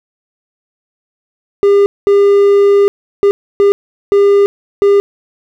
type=tone bursts at uneven times; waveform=triangle; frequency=402.1 Hz; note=G4; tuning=44 cents sharp; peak=-3 dBFS; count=6; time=1.63-1.86 / 2.07-2.88 / 3.23-3.31 / 3.6-3.72 / 4.12-4.46 / 4.82-5 s; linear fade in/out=0 ms; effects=none